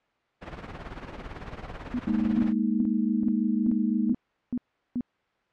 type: noise with tremolo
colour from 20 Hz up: pink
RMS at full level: -35 dBFS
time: 0.41-2.53 s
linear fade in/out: 20 ms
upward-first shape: triangle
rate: 18 Hz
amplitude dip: 75%
type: tone bursts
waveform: sine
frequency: 246 Hz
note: B3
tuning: 7 cents flat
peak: -25 dBFS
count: 8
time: 1.94-5.008 s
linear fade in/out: 0 ms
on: 51 ms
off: 380 ms
type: chord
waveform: sine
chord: Ab suspended second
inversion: none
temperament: just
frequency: 207.7 / 233.6 / 311.5 Hz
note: Ab3 / Bb3 / Eb4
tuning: 0 / +4 / +2 cents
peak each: -26 / -26 / -30 dBFS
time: 2.07-4.13 s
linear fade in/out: 5 ms
effects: white hiss -69 dBFS RMS until 5.52 s + low-pass 2000 Hz 12 dB/octave